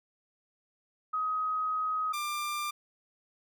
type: tone pair in turn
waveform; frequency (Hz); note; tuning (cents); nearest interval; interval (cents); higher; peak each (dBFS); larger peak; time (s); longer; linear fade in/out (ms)
sine / sawtooth; 1261 / 1190.2; D#6 / D6; +23 / +23; minor second; 100; first; -28; neither; 1.13-2.13 / 2.13-2.71; first; 10
effects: none